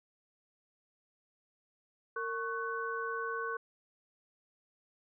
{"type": "tone cluster", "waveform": "sine", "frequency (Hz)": [458.9, 1106, 1503], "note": ["A#4", "C#6", "F#6"], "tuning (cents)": [-27, -4, 27], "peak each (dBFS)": [-39, -38, -38], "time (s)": [2.16, 3.57], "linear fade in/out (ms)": 5, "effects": []}